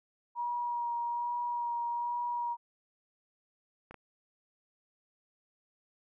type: tone with vibrato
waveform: sine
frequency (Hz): 954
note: A#5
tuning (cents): +40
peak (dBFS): -31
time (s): 0.35-2.57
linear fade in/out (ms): 50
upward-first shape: sine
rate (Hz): 1.2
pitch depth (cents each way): 14
type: clicks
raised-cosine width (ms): 0.5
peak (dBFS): -32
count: 2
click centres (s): 3.91 / 3.943
effects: none